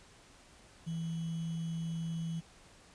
sine tone with sample-and-hold, 164.81 Hz, E3, in tune, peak -34 dBFS, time 0.86-2.41 s, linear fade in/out 20 ms, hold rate 3150 Hz, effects pink hiss -59 dBFS RMS until 2.94 s + resampled to 22050 Hz

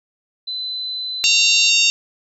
sine tone, 4024 Hz, B7, 32 cents sharp, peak -23 dBFS, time 0.47-1.7 s, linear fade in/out 10 ms
harmonic tone, 920 Hz, A#5, 23 cents flat, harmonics 3 / 4 / 5 / 6 / 7 / 8, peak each -16 / -18 / -20 / -22 / -23 / -24 dBFS, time 1.24-1.9 s, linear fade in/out 0 ms
effects none

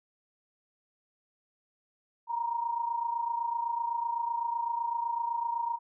sine tone pair together, 933 / 960.9 Hz, A#5 / B5, +1 / -48 cents, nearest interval minor second, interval 51 cents, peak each -30 / -35 dBFS, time 2.27-5.79 s, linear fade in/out 50 ms, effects none

